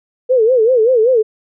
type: tone with vibrato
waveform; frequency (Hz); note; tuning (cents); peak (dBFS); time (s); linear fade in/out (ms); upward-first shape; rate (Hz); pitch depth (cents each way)
sine; 475.5; A#4; +34; -8; 0.29-1.23; 20; sine; 5.2; 170
effects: none